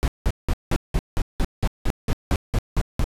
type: noise bursts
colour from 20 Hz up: brown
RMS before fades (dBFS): -19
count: 14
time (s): 0.03-3.042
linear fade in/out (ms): 0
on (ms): 48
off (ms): 180
effects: resampled to 32000 Hz